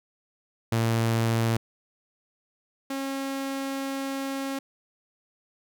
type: tone pair in turn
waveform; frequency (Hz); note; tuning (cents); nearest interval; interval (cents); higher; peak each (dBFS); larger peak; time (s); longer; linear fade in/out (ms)
sawtooth; 114.3 / 271.9; A#2 / C#4; -34 / -33; octave + minor third; 1501; second; -18 / -25; first; 0.72-1.57 / 2.9-4.59; second; 5
effects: none